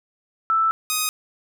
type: tone pair in turn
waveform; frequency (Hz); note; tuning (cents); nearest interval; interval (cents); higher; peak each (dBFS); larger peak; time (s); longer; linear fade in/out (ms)
sine / 5% pulse; 1322 / 1251; E6 / D#6; +5 / +9; minor second; 96; first; -16 / -9; second; 0.5-0.71 / 0.9-1.09; first; 0
effects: none